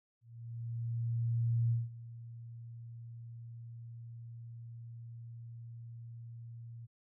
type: tone with ADSR envelope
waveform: sine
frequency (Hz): 116.54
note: A#2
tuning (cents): 0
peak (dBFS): -27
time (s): 0.21-6.87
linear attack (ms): 1500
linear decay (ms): 180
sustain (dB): -18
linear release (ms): 24
effects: none